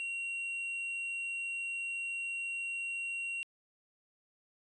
sine tone with hard clipping, 2747 Hz, F7, 29 cents flat, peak -36 dBFS, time 0-3.43 s, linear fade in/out 0 ms, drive 3 dB, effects resampled to 24000 Hz

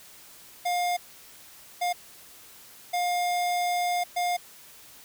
square tone bursts at uneven times, 709 Hz, F5, 26 cents sharp, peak -25 dBFS, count 4, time 0.65-0.97 / 1.81-1.93 / 2.93-4.04 / 4.16-4.37 s, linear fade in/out 10 ms, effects white hiss -50 dBFS RMS until 5.04 s

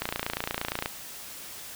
click train, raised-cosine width 0.3 ms, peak -12 dBFS, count 25, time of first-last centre 0.02-0.859 s, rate 28.6 Hz, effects white hiss -42 dBFS RMS until 1.75 s

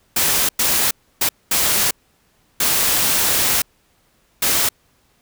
white noise bursts at uneven times, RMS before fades -17 dBFS, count 6, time 0.16-0.49 / 0.59-0.91 / 1.21-1.29 / 1.51-1.91 / 2.6-3.62 / 4.42-4.69 s, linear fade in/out 5 ms, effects pink hiss -60 dBFS RMS until 5.21 s

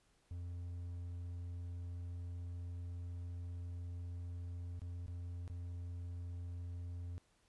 triangle tone with dropouts, 87.31 Hz, F2, in tune, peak -40 dBFS, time 0.31-7.18 s, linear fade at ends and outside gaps 0 ms, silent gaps 4.794-4.818 / 5.063-5.081 / 5.478-5.498 s, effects pink hiss -74 dBFS RMS until 7.48 s + resampled to 24000 Hz

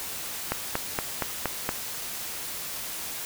click train, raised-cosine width 0.5 ms, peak -10 dBFS, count 6, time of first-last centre 0.52-1.691 s, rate 4.27 Hz, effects white hiss -35 dBFS RMS until 3.25 s

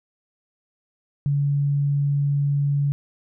sine tone, 142.4 Hz, C#3, 47 cents sharp, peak -18 dBFS, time 1.26-2.92 s, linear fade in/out 0 ms, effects none

